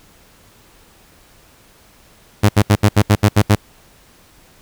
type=tone bursts; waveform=sawtooth; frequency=103.83 Hz; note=G#2; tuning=in tune; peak=-4 dBFS; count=9; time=2.43-3.555 s; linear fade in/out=10 ms; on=61 ms; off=72 ms; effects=pink hiss -49 dBFS RMS until 4.61 s